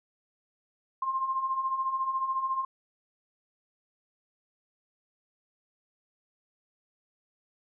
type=beating tone pair; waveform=sine; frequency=1046.5 / 1060.5 Hz; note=C6 / C6; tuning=0 / +23 cents; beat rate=14 Hz; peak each=-35 / -28 dBFS; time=1.02-2.65 s; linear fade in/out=5 ms; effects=none